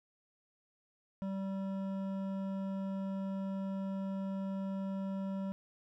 sine tone with hard clipping, 193.6 Hz, G3, 21 cents flat, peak -37 dBFS, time 1.22-5.52 s, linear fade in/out 0 ms, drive 11 dB, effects none

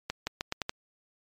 accelerating click train, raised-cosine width 0.2 ms, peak -13 dBFS, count 6, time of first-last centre 0.1-0.694 s, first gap 170 ms, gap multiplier 0.82, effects MP3 96 kbps

